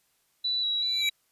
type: tone with vibrato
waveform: sine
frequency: 3925 Hz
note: B7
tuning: 11 cents flat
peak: -25 dBFS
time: 0.44-1.1 s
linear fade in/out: 10 ms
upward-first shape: square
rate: 2.6 Hz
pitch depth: 17 cents each way
type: tone with exponential growth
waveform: square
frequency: 2318 Hz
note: D7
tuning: 23 cents flat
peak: -25 dBFS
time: 0.77-1.09 s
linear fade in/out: 1 ms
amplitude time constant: 69 ms
effects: white hiss -70 dBFS RMS until 1.31 s + resampled to 32000 Hz